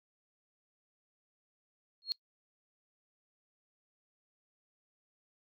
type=tone with exponential growth; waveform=sine; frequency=4284 Hz; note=C8; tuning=40 cents sharp; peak=-26 dBFS; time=2.02-2.12 s; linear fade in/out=0 ms; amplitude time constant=20 ms; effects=noise-tail reverb RT60 0.1 s tail -23 dB re dry